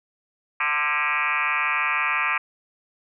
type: tone with frequency modulation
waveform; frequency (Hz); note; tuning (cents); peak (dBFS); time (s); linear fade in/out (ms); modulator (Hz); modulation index
sine; 1773; A6; +13; -20; 0.6-2.38; 5; 146; 5.4
effects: none